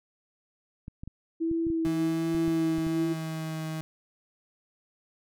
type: clicks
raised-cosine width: 5 ms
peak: -27 dBFS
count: 11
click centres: 0.881 / 1.035 / 1.076 / 1.514 / 1.668 / 1.702 / 1.865 / 2.348 / 2.48 / 2.783 / 2.867 s
type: tone with vibrato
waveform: sine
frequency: 326.4 Hz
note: E4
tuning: 17 cents flat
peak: -25 dBFS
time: 1.4-3.14 s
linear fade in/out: 20 ms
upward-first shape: sine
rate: 1.3 Hz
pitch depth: 23 cents each way
type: tone with pitch glide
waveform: 35% pulse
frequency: 163.9 to 158.41 Hz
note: E3 to D#3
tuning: -10 to +31 cents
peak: -30 dBFS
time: 1.85-3.81 s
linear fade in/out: 0 ms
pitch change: -59 cents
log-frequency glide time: 2.44-3.64 s
effects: none